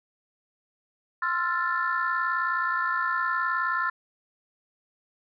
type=chord; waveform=sine; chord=F major seventh; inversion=second; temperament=equal with one note detuned; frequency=1046.5 / 1337.7 / 1396.9 / 1760 Hz; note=C6 / E6 / F6 / A6; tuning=0 / +25 / 0 / 0 cents; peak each=-29 dBFS; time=1.22-3.9 s; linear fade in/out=5 ms; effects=tanh soft clip ceiling -15 dBFS